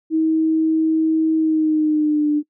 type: tone with pitch glide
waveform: sine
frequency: 318.6 to 297.3 Hz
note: D#4 to D4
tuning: +41 to +21 cents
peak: -14 dBFS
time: 0.1-2.43 s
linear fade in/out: 50 ms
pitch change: -120 cents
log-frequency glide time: 1.36-2.3 s
effects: noise-tail reverb RT60 0.1 s tail -22 dB re dry